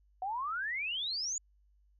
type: exponential sweep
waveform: sine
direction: up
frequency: 727 to 7030 Hz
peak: -33 dBFS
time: 0.22-1.38 s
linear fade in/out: 2 ms
effects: added 50 Hz sine -64 dBFS peak until 1.99 s